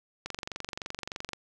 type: click train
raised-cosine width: 0.2 ms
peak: -18 dBFS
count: 26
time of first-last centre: 0.26-1.333 s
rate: 23.3 Hz
effects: none